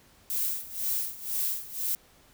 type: noise with tremolo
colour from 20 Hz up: violet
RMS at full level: -28 dBFS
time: 0.3-1.95 s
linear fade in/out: 0 ms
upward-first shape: sine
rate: 2 Hz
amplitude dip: 85%
effects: pink hiss -59 dBFS RMS until 2.33 s